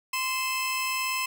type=tone pair together; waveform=sawtooth; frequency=1039 / 2618 Hz; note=C6 / E7; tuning=-12 / -13 cents; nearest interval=octave + major third; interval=1599 cents; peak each=-26 dBFS; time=0.13-1.26 s; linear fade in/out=5 ms; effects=none